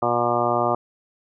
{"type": "harmonic tone", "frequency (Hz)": 120, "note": "B2", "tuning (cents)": -49, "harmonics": [1, 2, 3, 4, 5, 6, 7, 8, 9, 10], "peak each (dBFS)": [-32, -31, -27, -30, -25, -24, -29, -30, -29, -26], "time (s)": [0.02, 0.75], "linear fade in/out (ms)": 5, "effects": []}